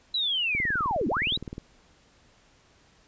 sine linear two-way sweep, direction down then up, 4000 to 196 to 4000 Hz, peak -24 dBFS, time 0.14-1.37 s, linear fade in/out 5 ms, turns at 1.08 s
click train, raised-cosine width 3 ms, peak -23 dBFS, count 21, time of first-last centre 0.55-1.581 s, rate 19.4 Hz
effects pink hiss -60 dBFS RMS until 3.07 s + resampled to 16000 Hz

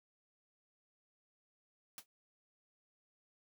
white noise with exponential decay, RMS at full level -44 dBFS, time 1.98-2.06 s, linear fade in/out 1 ms, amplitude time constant 16 ms, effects none

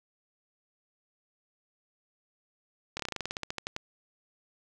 slowing click train, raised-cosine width 0.2 ms, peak -16 dBFS, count 16, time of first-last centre 2.97-3.764 s, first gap 25 ms, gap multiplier 1.1, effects none

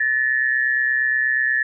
sine tone pair together, 1736.3 / 1864.7 Hz, A6 / A#6, -23 / 0 cents, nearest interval minor second, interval 123 cents, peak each -18 / -22 dBFS, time 0-1.63 s, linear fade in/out 5 ms, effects none

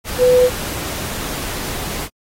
sine tone in noise, 499.7 Hz, B4, 20 cents sharp, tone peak -8 dBFS, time 0.18-0.5 s, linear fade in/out 50 ms, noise pink, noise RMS -26 dBFS, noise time 0.04-2.09 s, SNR +15 dB, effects AAC 48 kbps

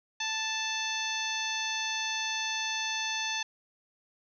harmonic tone, 880 Hz, A5, in tune, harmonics 1 / 2 / 3 / 4 / 5 / 6 / 7, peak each -38 / -37 / -36 / -36 / -40 / -45 / -38 dBFS, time 0.2-3.43 s, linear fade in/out 5 ms, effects none

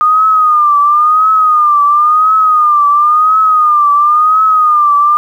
sine tone with vibrato, 1222 Hz, D#6, 32 cents flat, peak -5 dBFS, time 0.01-5.17 s, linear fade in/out 0 ms, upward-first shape triangle, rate 0.96 Hz, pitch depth 100 cents each way, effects 7-bit

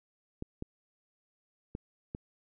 clicks, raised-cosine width 3 ms, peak -24 dBFS, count 4, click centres 0.424 / 0.624 / 1.751 / 2.149 s, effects none

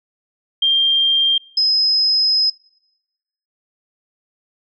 sine tone pair in turn, 3188 / 5087 Hz, G7 / D#8, +28 / +37 cents, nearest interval minor sixth, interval 809 cents, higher second, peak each -12 dBFS, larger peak neither, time 0.62-1.38 / 1.57-2.5 s, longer second, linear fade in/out 5 ms, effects noise-tail reverb RT60 1.0 s tail -25 dB re dry

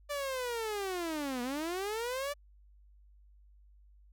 sawtooth linear two-way sweep, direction down then up, 588 to 238.3 to 588 Hz, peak -30 dBFS, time 0.09-2.34 s, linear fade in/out 20 ms, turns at 1.42 s, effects added 50 Hz sine -57 dBFS peak until 4.12 s

